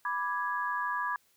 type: chord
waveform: sine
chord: G# diminished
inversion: first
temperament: equal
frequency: 987.8 / 1174.7 / 1661.2 Hz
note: B5 / D6 / G#6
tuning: 0 / 0 / 0 cents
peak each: -33 / -35 / -34 dBFS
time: 0.05-1.16 s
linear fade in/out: 2 ms
effects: white hiss -68 dBFS RMS until 1.36 s